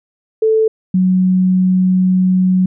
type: tone pair in turn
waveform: sine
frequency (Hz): 440 / 185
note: A4 / F#3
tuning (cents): 0 / 0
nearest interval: octave + minor third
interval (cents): 1500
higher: first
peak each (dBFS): -9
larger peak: neither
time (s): 0.42-0.68 / 0.94-2.66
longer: second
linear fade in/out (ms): 5
effects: none